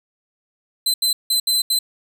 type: tone bursts at uneven times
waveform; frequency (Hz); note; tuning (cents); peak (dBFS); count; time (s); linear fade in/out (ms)
sawtooth; 4055; B7; +45; -13; 5; 0.86-0.94 / 1.02-1.13 / 1.3-1.4 / 1.47-1.62 / 1.7-1.79; 5
effects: none